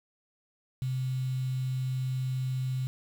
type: tone with quantisation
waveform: sine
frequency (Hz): 129.6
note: C3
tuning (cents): -16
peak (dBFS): -28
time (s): 0.82-2.87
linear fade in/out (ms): 0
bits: 8
effects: none